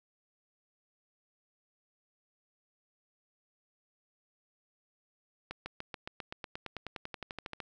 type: accelerating click train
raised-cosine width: 0.3 ms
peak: -23 dBFS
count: 21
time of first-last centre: 5.51-7.602 s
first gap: 150 ms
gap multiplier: 0.96
effects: none